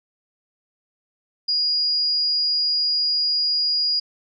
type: tone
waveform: sine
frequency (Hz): 4873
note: D#8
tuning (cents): -37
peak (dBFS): -18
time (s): 1.48-4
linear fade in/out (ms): 10
effects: none